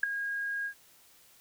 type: tone with ADSR envelope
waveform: sine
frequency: 1632 Hz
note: G#6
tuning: 31 cents flat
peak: -18 dBFS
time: 0.03-0.74 s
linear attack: 5 ms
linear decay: 6 ms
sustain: -13 dB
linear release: 84 ms
effects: white hiss -60 dBFS RMS until 1.4 s